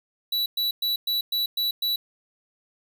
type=tone bursts; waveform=square; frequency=3939 Hz; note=B7; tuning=5 cents flat; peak=-23 dBFS; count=7; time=0.32-1.96 s; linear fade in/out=5 ms; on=140 ms; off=110 ms; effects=none